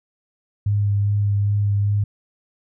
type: tone with vibrato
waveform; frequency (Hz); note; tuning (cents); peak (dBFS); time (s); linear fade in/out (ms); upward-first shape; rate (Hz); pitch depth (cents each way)
sine; 102; G#2; -31; -16; 0.66-2.04; 5; sine; 2.5; 14
effects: none